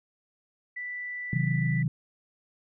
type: tone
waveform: sine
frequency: 1975.5 Hz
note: B6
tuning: in tune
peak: -33 dBFS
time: 0.76-1.83 s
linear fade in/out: 10 ms
type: chord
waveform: sine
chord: C diminished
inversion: none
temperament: equal with one note detuned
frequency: 130.81 / 158.47 / 185 Hz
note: C3 / Eb3 / Gb3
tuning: 0 / +32 / 0 cents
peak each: -27 / -27 / -32 dBFS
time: 1.33-1.88 s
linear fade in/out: 2 ms
effects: none